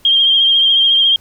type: tone with vibrato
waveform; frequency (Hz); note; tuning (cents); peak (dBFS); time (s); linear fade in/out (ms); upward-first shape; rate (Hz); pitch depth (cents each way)
sine; 3200; G7; +35; -8; 0.05-1.16; 2; sine; 14; 32
effects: pink hiss -49 dBFS RMS until 1.2 s